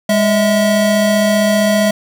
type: tone pair together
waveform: square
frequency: 204.5 / 648.8 Hz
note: G#3 / E5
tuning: -26 / -28 cents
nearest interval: octave + minor sixth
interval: 1998 cents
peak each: -14 dBFS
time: 0.09-1.91 s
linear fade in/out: 5 ms
effects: none